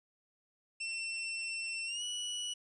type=tone with pitch glide; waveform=sawtooth; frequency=2696 to 2940 Hz; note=E7 to F#7; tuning=+38 to -12 cents; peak=-33 dBFS; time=0.8-2.54 s; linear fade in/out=10 ms; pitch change=+150 cents; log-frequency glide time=1.85-2.03 s; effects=resampled to 22050 Hz + 11-bit